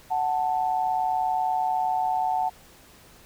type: tone pair together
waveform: sine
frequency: 742 / 882.4 Hz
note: F#5 / A5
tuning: +5 / +5 cents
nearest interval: minor third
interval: 300 cents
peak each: -24 / -26 dBFS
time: 0.1-2.5 s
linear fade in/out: 20 ms
effects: pink hiss -52 dBFS RMS until 3.25 s